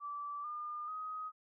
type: tone with pitch steps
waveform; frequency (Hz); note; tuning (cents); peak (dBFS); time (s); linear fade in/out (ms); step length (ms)
sine; 1161 / 1208.2 / 1257.3; D6 / D6 / D#6; -20 / +49 / +18; -39; 0-1.32; 50; 440
effects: none